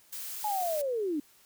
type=noise; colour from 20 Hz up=blue; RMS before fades=-39 dBFS; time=0.12-0.82 s; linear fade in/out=10 ms
type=linear sweep; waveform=sine; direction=down; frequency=863 to 278.1 Hz; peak=-28 dBFS; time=0.44-1.2 s; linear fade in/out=5 ms
effects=white hiss -61 dBFS RMS until 1.45 s